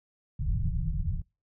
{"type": "low-pass noise", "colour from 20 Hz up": "pink", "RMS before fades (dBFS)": -29, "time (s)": [0.39, 1.22], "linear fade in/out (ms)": 5, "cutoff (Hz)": 170, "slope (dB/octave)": 96, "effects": ["noise-tail reverb RT60 0.3 s tail -26 dB re dry"]}